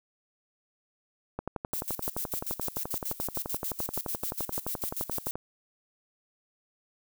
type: click train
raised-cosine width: 1 ms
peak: -19 dBFS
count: 47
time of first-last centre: 1.39-5.356 s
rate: 11.6 Hz
type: noise with tremolo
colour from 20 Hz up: violet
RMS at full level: -33 dBFS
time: 1.73-5.31 s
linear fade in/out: 0 ms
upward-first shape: square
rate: 6.8 Hz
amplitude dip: 80%
effects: none